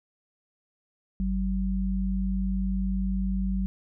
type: tone pair together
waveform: sine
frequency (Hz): 50.01 / 190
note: G1 / F#3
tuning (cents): +35 / +46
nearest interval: octave + major seventh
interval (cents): 2311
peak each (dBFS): -27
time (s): 1.2-3.66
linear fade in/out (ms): 0
effects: none